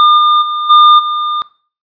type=tone with level steps; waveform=square; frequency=1207 Hz; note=D6; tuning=47 cents sharp; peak=-5 / -7 / -15 / -3 / -14 dBFS; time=0-1.42 s; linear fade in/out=0 ms; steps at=0.17 / 0.41 / 0.69 / 0.98 s; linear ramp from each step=20 ms; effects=noise-tail reverb RT60 0.4 s tail -19 dB re dry + resampled to 11025 Hz